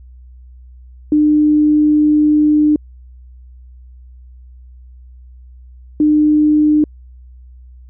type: tone pair in turn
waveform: sine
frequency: 300.9 / 302 Hz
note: D4 / D4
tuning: +42 / +48 cents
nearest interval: unison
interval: 6 cents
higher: second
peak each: -8 dBFS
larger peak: neither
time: 1.12-2.76 / 6-6.84 s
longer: first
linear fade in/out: 2 ms
effects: added 62 Hz sine -36 dBFS peak until 7.89 s